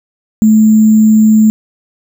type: tone with sample-and-hold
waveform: sine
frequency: 217 Hz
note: A3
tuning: 24 cents flat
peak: -3 dBFS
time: 0.42-1.5 s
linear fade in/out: 0 ms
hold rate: 7350 Hz
effects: none